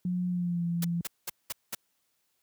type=tone with pitch glide; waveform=sine; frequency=179.5 to 170.7 Hz; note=F3 to F3; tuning=+48 to -39 cents; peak=-27 dBFS; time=0.05-1.01 s; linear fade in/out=2 ms; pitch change=-87 cents; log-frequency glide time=0.28-0.65 s
type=noise bursts; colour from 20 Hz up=white; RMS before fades=-34 dBFS; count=5; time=0.82-1.75 s; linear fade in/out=5 ms; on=26 ms; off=200 ms
effects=white hiss -75 dBFS RMS until 2.42 s + high-pass 60 Hz 12 dB/octave